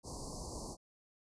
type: band-stop noise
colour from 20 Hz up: pink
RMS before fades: -44 dBFS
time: 0.03-0.77 s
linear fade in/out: 50 ms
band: 1100 to 4400 Hz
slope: 96 dB/octave
effects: resampled to 22050 Hz